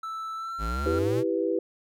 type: tone with pitch glide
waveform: triangle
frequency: 1318.5 to 1374.5 Hz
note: E6 to F6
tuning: 0 to -28 cents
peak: -30 dBFS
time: 0.03-0.99 s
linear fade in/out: 5 ms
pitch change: +72 cents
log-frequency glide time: 0.35-0.72 s
type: exponential sweep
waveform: square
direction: up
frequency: 49.86 to 130.81 Hz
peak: -29 dBFS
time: 0.58-1.24 s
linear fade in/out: 50 ms
type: chord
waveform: sine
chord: E minor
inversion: none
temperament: equal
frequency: 329.6 / 392 / 493.9 Hz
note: E4 / G4 / B4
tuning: 0 / 0 / 0 cents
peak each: -28 dBFS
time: 0.86-1.59 s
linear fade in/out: 2 ms
effects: none